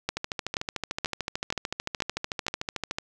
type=two click trains; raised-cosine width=0.2 ms; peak=-9 / -12 dBFS; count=6 / 39; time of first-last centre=0.09-2.482 / 0.17-2.985 s; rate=2.09 / 13.5 Hz; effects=none